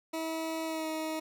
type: tone with pitch glide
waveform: 20% pulse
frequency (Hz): 322.6 to 315.8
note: E4 to D#4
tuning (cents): -37 to +26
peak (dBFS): -28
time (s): 0.13-1.2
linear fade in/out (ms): 10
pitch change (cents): -37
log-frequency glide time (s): 0.65-0.88
effects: none